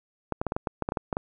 clicks, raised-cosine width 1 ms, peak -13 dBFS, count 12, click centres 0.323 / 0.415 / 0.467 / 0.521 / 0.565 / 0.672 / 0.823 / 0.889 / 0.921 / 0.972 / 1.128 / 1.169 s, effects none

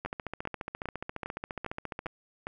two click trains, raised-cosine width 0.5 ms, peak -20 / -20 dBFS, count 30 / 7, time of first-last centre 0.06-2.06 / 0.05-2.469 s, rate 14.5 / 2.48 Hz, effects none

